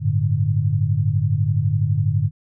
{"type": "chord", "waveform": "sine", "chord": "G suspended second", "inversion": "none", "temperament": "equal", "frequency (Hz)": [98, 110, 146.83], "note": ["G2", "A2", "D3"], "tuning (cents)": [0, 0, 0], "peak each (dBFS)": [-21, -20, -21], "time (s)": [0, 2.31], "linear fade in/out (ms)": 50, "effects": []}